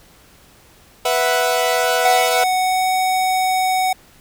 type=chord; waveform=sawtooth; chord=B suspended fourth; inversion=none; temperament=equal; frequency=493.9 / 659.3 / 740 Hz; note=B4 / E5 / F#5; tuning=0 / 0 / 0 cents; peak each=-16 dBFS; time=1.05-2.44 s; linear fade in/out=5 ms
type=tone with pitch glide; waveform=square; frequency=742 to 747.6 Hz; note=F#5 to F#5; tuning=+5 to +18 cents; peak=-16 dBFS; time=2.05-3.93 s; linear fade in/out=5 ms; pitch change=+13 cents; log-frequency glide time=2.56-2.9 s
effects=pink hiss -49 dBFS RMS until 4.2 s